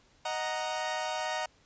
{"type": "chord", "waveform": "sawtooth", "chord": "D# minor", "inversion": "none", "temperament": "equal", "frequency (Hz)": [622.3, 740, 932.3], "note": ["D#5", "F#5", "A#5"], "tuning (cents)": [0, 0, 0], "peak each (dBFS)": -32, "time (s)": [0.25, 1.46], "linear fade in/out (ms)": 5, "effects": ["pink hiss -64 dBFS RMS until 1.65 s", "resampled to 16000 Hz"]}